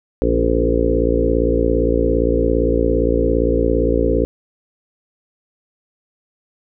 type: harmonic tone with a mistuned harmonic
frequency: 57.5 Hz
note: A#1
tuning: 23 cents flat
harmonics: 1 / 2 / 3 / 4 / 5 / 6 / 7 / 8 / 9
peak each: -19 / -27 / -28 / -28 / -21 / -24 / -22 / -20 / -22 dBFS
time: 0.22-4.25 s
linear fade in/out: 0 ms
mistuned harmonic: 5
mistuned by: -21 cents
effects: none